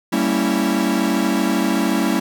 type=chord; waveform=45% pulse; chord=G diminished seventh; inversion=none; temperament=equal with one note detuned; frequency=196 / 229.3 / 277.2 / 329.6 Hz; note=G3 / Bb3 / Db4 / Fb4; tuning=0 / -28 / 0 / 0 cents; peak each=-22 dBFS; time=0.12-2.2 s; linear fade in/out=10 ms; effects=none